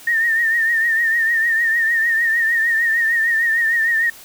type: tone with vibrato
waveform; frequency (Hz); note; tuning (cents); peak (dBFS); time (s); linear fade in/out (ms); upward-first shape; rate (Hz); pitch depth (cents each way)
sine; 1832; A#6; -31; -14; 0.07-4.1; 5; triangle; 6.6; 69
effects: white hiss -41 dBFS RMS until 4.24 s